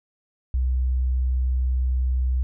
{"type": "tone", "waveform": "sine", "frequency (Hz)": 63.5, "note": "B1", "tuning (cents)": 49, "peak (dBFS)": -19, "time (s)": [0.54, 2.43], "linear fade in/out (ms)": 0, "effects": []}